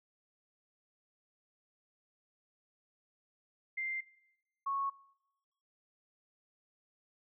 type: tone pair in turn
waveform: sine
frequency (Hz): 2093 / 1102.7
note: C7 / C#6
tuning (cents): 0 / -9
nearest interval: major seventh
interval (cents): 1109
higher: first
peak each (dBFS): -34 / -32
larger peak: second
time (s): 3.77-4.01 / 4.66-4.9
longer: neither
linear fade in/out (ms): 10
effects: noise-tail reverb RT60 0.9 s tail -22 dB re dry